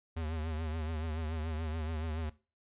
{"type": "tone with vibrato", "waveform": "square", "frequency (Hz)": 79.2, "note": "D#2", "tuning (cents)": 31, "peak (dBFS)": -35, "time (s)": [0.16, 2.3], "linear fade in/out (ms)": 10, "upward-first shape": "triangle", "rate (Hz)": 7, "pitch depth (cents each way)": 87, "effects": ["noise-tail reverb RT60 0.3 s tail -17 dB re dry", "resampled to 8000 Hz"]}